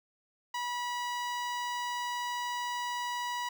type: tone with notch filter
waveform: sawtooth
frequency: 973 Hz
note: B5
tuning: 26 cents flat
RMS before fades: -35 dBFS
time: 0.54-3.49 s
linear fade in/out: 5 ms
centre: 11000 Hz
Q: 0.85
effects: none